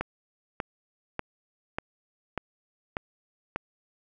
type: click train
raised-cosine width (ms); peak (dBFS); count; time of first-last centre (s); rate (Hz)
0.5; -14; 7; 0.01-3.56; 1.69
effects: none